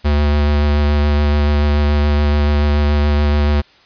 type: tone with vibrato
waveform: square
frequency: 73.42 Hz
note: D2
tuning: in tune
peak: -12 dBFS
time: 0.04-3.62 s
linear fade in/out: 20 ms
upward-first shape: sine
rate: 7 Hz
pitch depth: 15 cents each way
effects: white hiss -48 dBFS RMS until 3.85 s + resampled to 11025 Hz